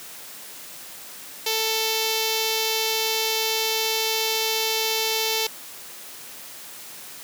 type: tone with notch filter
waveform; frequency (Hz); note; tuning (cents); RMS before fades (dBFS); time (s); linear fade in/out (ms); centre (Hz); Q
5% pulse; 442.9; A4; +11; -24; 1.46-5.47; 5; 1500; 0.92
effects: white hiss -40 dBFS RMS until 7.23 s + high-pass 150 Hz 12 dB/octave